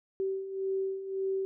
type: beating tone pair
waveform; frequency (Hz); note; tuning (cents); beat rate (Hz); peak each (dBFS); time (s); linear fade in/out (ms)
sine; 383.8 / 385.6; G4 / G4; -37 / -28; 1.8; -37 / -31; 0.2-1.45; 0
effects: none